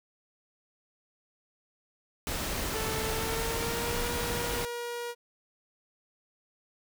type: noise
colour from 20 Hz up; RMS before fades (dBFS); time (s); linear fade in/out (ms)
pink; -33; 2.27-4.65; 0
type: tone with pitch glide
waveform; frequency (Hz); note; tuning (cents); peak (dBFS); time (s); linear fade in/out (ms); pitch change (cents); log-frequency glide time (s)
sawtooth; 440 to 477.1; A4 to A#4; 0 to +40; -30; 2.71-5.15; 50; +140; 3.03-4
effects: none